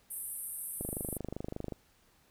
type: band-pass noise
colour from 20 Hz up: white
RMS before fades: -41 dBFS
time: 0.1-1.18 s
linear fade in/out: 10 ms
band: 8700 to 13000 Hz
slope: 96 dB/octave
type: click train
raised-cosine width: 2 ms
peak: -24 dBFS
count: 24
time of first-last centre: 0.81-1.723 s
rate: 25.2 Hz
effects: pink hiss -67 dBFS RMS until 2.3 s